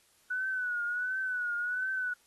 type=tone with vibrato; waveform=sine; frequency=1480 Hz; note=F#6; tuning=in tune; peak=-30 dBFS; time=0.3-2.14 s; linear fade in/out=10 ms; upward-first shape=triangle; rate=1.4 Hz; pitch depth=80 cents each way; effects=white hiss -66 dBFS RMS until 2.26 s + AAC 32 kbps